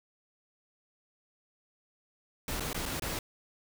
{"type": "noise with dropouts", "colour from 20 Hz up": "pink", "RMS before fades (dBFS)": -35, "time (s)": [2.48, 3.19], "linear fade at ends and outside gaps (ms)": 2, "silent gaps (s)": [[2.598, 2.605], [2.731, 2.745], [2.856, 2.86], [2.997, 3.021]], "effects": []}